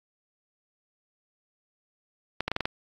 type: clicks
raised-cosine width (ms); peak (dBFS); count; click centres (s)
0.3; -11; 6; 2.406 / 2.48 / 2.516 / 2.564 / 2.607 / 2.655
effects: AAC 64 kbps